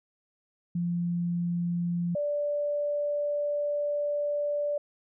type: tone pair in turn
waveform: sine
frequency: 173.2 / 584.3 Hz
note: F3 / D5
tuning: -14 / -9 cents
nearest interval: octave + major sixth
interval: 2105 cents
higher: second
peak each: -26 / -26 dBFS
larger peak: neither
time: 0.75-2.15 / 2.15-4.78 s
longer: second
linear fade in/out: 5 ms
effects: none